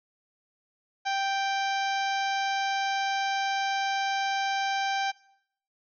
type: harmonic tone with a mistuned harmonic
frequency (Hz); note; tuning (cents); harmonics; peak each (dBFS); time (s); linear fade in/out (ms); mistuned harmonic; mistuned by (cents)
784; G5; 0; 1 / 2 / 3 / 4 / 5 / 6 / 7 / 8; -27 / -33 / -37 / -39 / -41 / -43 / -44 / -45; 1.05-5.12; 20; 6; +30
effects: noise-tail reverb RT60 0.7 s tail -21 dB re dry